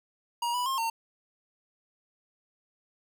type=tone with pitch steps; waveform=square; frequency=949 / 985 / 1067 / 912 Hz; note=A#5 / B5 / C6 / A#5; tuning=+31 / -5 / +34 / -38 cents; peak=-28 dBFS; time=0.42-0.9 s; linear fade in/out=5 ms; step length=120 ms; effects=none